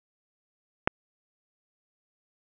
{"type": "click", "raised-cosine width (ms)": 0.5, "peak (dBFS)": -5, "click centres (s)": 0.875, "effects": ["resampled to 8000 Hz", "7-bit"]}